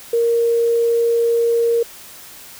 sine tone, 466.2 Hz, A#4, in tune, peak -13 dBFS, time 0.13-1.83 s, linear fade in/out 5 ms, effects white hiss -39 dBFS RMS until 2.59 s

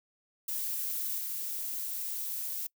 violet noise with level steps, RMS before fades -34 / -36 dBFS, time 0.48-2.67 s, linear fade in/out 5 ms, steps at 1.18 s, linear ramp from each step 2 ms, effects noise-tail reverb RT60 0.1 s tail -24 dB re dry

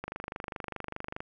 click train, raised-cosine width 0.5 ms, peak -21 dBFS, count 30, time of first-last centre 0.04-1.205 s, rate 24.9 Hz, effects none

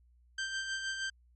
sawtooth tone with tremolo, 1568 Hz, G6, in tune, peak -29 dBFS, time 0.38-1.1 s, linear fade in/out 5 ms, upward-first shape sine, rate 6.4 Hz, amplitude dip 45%, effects added 60 Hz sine -61 dBFS peak until 1.35 s + MP3 32 kbps

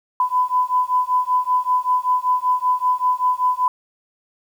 sine beating tone pair, 1000 / 1005.2 Hz, B5 / B5, +21 / +30 cents, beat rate 5.2 Hz, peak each -19 dBFS, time 0.2-3.68 s, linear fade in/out 2 ms, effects 8-bit

